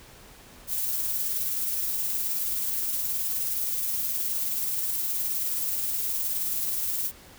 violet noise with tremolo, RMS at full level -27 dBFS, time 0.67-7.12 s, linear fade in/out 50 ms, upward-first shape triangle, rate 19 Hz, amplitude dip 30%, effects pink hiss -50 dBFS RMS until 7.38 s

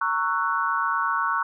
sine chord, F# dominant seventh, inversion first, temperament just, 925 / 1110 / 1332 / 1480 Hz, A#5 / C#6 / E6 / F#6, -14 / +2 / +18 / 0 cents, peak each -29 / -25 / -28 / -27 dBFS, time 0.01-1.43 s, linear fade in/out 5 ms, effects none

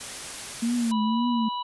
white noise, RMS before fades -36 dBFS, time 0-0.92 s, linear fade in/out 10 ms
sine tone with vibrato, 228.2 Hz, A#3, 37 cents flat, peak -22 dBFS, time 0.62-1.49 s, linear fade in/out 10 ms, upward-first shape triangle, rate 1.9 Hz, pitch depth 120 cents each way
harmonic tone, 982 Hz, B5, 10 cents flat, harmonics 1 / 3 / 4, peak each -28 / -38 / -40 dBFS, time 0.91-1.63 s, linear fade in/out 10 ms
effects resampled to 24000 Hz

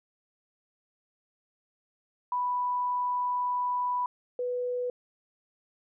sine tone pair in turn, 987.8 / 493.9 Hz, B5 / B4, 0 / 0 cents, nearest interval octave, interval 1200 cents, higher first, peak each -26 / -28 dBFS, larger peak first, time 2.32-4.06 / 4.39-4.9 s, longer first, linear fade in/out 2 ms, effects none

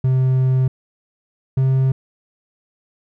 triangle tone pair in turn, 130 / 132.27 Hz, C3 / C3, -11 / +19 cents, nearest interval unison, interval 30 cents, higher second, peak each -11 dBFS, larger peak neither, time 0.04-0.68 / 1.57-1.92 s, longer first, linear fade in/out 5 ms, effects none

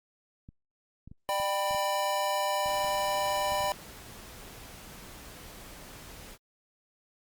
clicks, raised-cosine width 5 ms, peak -34 dBFS, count 11, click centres 0.489 / 1.076 / 1.115 / 1.4 / 1.71 / 1.747 / 2.66 / 2.847 / 3.521 / 3.607 / 3.642 s
square chord, G major, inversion second, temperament equal with one note detuned, 598.6 / 784 / 987.8 Hz, D5 / G5 / B5, +33 / 0 / 0 cents, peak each -32 / -33 / -32 dBFS, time 1.29-3.72 s, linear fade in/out 0 ms
pink noise, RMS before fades -47 dBFS, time 2.64-6.38 s, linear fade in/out 50 ms
effects Opus 48 kbps

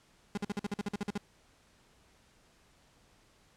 35% pulse tone bursts, 203.9 Hz, G#3, 32 cents flat, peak -30 dBFS, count 12, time 0.35-1.178 s, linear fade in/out 2 ms, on 25 ms, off 48 ms, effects pink hiss -65 dBFS RMS until 3.56 s + low-pass 9000 Hz 12 dB/octave

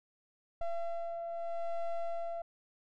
triangle ring-modulated tone, 338.6 Hz, E4, 46 cents sharp, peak -28 dBFS, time 0.61-2.42 s, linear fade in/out 5 ms, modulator 339 Hz, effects none

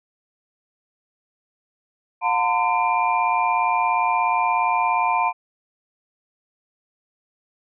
sine tone cluster, 716 / 904 / 1021 / 2384 Hz, F5 / A5 / C6 / D7, +43 / +47 / -43 / +25 cents, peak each -24 / -21 / -22 / -27 dBFS, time 2.21-5.33 s, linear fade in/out 50 ms, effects none

